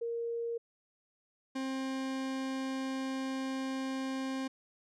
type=tone pair in turn; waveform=sine / 40% pulse; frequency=466.2 / 265.1 Hz; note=A#4 / C4; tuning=0 / +23 cents; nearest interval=minor seventh; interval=977 cents; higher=first; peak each=-33 / -33 dBFS; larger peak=neither; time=0.01-0.58 / 1.55-4.48 s; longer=second; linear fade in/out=10 ms; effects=low-pass 7000 Hz 12 dB/octave